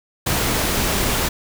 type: noise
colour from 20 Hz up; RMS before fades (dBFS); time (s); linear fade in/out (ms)
pink; -20; 0.26-1.29; 10
effects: none